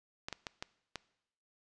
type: clicks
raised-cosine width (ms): 0.2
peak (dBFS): -21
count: 5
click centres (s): 0.285 / 0.327 / 0.468 / 0.625 / 0.957
effects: noise-tail reverb RT60 0.8 s tail -21 dB re dry + resampled to 22050 Hz